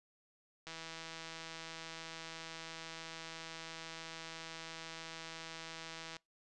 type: click train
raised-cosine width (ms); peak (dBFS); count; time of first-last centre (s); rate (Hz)
0.2; -29; 897; 0.67-6.167; 163
effects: noise-tail reverb RT60 0.2 s tail -25 dB re dry + resampled to 24000 Hz